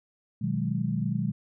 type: chord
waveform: sine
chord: G# minor seventh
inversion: first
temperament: equal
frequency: 123.47 / 155.56 / 185 / 207.7 Hz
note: B2 / D#3 / F#3 / G#3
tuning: 0 / 0 / 0 / 0 cents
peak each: -31 dBFS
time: 0.41-1.32 s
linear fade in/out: 10 ms
effects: none